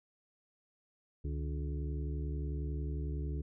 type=harmonic tone with a mistuned harmonic; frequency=71.1 Hz; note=C#2; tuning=45 cents sharp; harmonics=1 / 2 / 4 / 5 / 6; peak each=-35 / -41 / -47 / -49 / -51 dBFS; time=1.24-3.42 s; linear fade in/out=10 ms; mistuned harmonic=2; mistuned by=+120 cents; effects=none